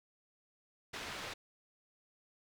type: low-pass noise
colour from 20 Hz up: white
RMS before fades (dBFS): -44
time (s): 0.93-1.34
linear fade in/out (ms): 10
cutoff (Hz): 3300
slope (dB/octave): 12
effects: none